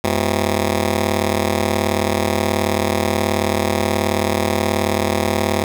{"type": "ring-modulated tone", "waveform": "10% pulse", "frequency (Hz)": 146.83, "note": "D3", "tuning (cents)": 0, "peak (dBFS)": -5, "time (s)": [0.04, 5.64], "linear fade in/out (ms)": 0, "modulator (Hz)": 54.1, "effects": []}